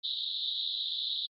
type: band-pass noise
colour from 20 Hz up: white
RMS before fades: -34 dBFS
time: 0.03-1.27 s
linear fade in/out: 20 ms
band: 3500 to 4000 Hz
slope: 96 dB/octave
effects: MP3 32 kbps